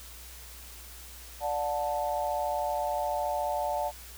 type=chord; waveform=sine; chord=D major; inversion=none; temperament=equal with one note detuned; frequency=587.3 / 721 / 880 Hz; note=D5 / F#5 / A5; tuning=0 / -45 / 0 cents; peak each=-32 dBFS; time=1.4-3.92 s; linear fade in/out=50 ms; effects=added 60 Hz sine -48 dBFS peak until 4.17 s + white hiss -48 dBFS RMS until 4.17 s